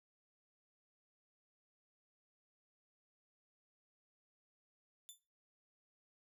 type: tone with exponential decay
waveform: 15% pulse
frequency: 3520 Hz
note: A7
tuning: in tune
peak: -40 dBFS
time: 5.09-5.22 s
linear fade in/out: 0 ms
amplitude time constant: 28 ms
effects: noise-tail reverb RT60 0.4 s tail -22 dB re dry